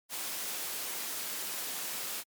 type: noise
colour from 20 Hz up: white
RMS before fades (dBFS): -37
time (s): 0.09-2.24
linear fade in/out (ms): 50
effects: high-pass 200 Hz 12 dB/octave + MP3 96 kbps